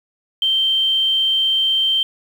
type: tone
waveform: sine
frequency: 3132 Hz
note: G7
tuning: 2 cents flat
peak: -14 dBFS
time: 0.42-2.03 s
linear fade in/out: 2 ms
effects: 7-bit